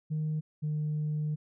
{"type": "tone pair in turn", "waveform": "sine", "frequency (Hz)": [154.5, 151.67], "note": ["D#3", "D#3"], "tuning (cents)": [-12, -44], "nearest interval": "unison", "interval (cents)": 32, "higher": "first", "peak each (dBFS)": -27, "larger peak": "neither", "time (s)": [[0.1, 0.41], [0.62, 1.36]], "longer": "second", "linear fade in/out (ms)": 20, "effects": ["tanh soft clip ceiling -26 dBFS"]}